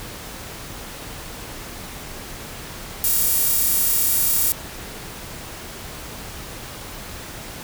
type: tone with high-pass filter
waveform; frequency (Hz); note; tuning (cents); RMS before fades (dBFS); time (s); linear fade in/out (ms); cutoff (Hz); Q
sawtooth; 467.5; A#4; +5; -19; 3.04-4.52; 0; 12000; 0.73
effects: pink hiss -35 dBFS RMS until 7.63 s

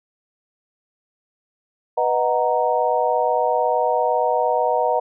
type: chord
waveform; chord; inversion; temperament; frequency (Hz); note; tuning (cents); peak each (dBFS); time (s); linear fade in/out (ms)
sine; B major seventh; none; equal; 493.9 / 622.3 / 740 / 932.3; B4 / D#5 / F#5 / A#5; 0 / 0 / 0 / 0; -22; 1.97-5; 10
effects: none

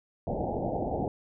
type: low-pass noise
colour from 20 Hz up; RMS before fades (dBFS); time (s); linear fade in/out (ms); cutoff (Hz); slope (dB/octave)
white; -31; 0.27-1.08; 2; 820; 96
effects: none

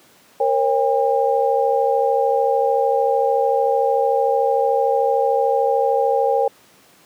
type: tone cluster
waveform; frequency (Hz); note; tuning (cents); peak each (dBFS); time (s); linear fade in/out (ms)
sine; 467.6 / 541 / 804; A#4 / C#5 / G5; +5 / -42 / +44; -19; 0.4-6.48; 5
effects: pink hiss -51 dBFS RMS until 7.05 s + high-pass 200 Hz 12 dB/octave

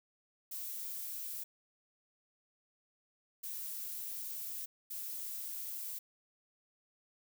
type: noise bursts at uneven times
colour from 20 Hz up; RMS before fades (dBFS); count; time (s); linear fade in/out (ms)
violet; -42; 3; 0.51-1.44 / 3.43-4.66 / 4.9-5.99; 10
effects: none

